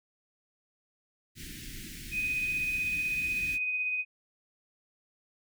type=band-stop noise; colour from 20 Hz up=pink; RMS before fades=-43 dBFS; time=1.35-3.59 s; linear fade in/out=50 ms; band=350 to 1700 Hz; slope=48 dB/octave
type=tone with tremolo; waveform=sine; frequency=2500 Hz; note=D#7; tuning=8 cents sharp; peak=-27 dBFS; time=2.11-4.05 s; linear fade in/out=50 ms; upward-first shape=sine; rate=16 Hz; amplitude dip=30%
effects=none